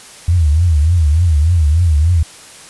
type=tone with vibrato; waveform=sine; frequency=80.5 Hz; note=E2; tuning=41 cents flat; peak=-8 dBFS; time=0.28-2.23 s; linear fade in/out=5 ms; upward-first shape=triangle; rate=3.4 Hz; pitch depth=210 cents each way; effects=white hiss -37 dBFS RMS until 2.69 s + resampled to 24000 Hz